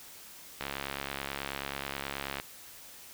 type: click train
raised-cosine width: 0.3 ms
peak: -18 dBFS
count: 125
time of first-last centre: 0.61-2.399 s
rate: 69.3 Hz
effects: white hiss -50 dBFS RMS until 3.13 s